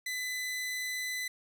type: tone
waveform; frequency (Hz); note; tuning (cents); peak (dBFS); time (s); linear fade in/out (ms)
sawtooth; 2006; B6; +26; -30; 0.06-1.28; 5
effects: none